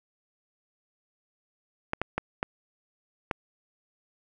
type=clicks; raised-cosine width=0.5 ms; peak=-12 dBFS; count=5; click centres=1.934 / 2.016 / 2.18 / 2.429 / 3.312 s; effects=none